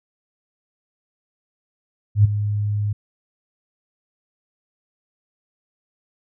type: tone with ADSR envelope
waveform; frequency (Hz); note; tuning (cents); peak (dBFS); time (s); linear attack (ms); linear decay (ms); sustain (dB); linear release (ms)
sine; 103.83; G#2; 0; -7; 2.15-2.93; 95; 14; -12; 7
effects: none